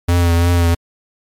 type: tone with vibrato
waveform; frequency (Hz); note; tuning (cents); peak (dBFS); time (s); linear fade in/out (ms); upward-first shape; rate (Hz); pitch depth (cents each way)
square; 86; F2; -26; -11; 0.08-0.75; 10; triangle; 2.9; 36
effects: MP3 96 kbps